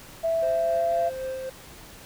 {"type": "tone with pitch glide", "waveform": "sine", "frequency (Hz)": [659, 678.7], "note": ["E5", "F5"], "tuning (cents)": [-1, -50], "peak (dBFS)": -21, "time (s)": [0.23, 1.1], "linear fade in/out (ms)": 20, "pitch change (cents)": 51, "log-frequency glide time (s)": [0.44, 0.97]}
{"type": "tone with tremolo", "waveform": "triangle", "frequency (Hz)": 523.3, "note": "C5", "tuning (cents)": 0, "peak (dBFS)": -26, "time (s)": [0.42, 1.5], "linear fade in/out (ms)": 10, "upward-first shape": "sine", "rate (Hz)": 3.8, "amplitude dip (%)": 35}
{"effects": ["tanh soft clip ceiling -13 dBFS", "pink hiss -46 dBFS RMS until 2.05 s"]}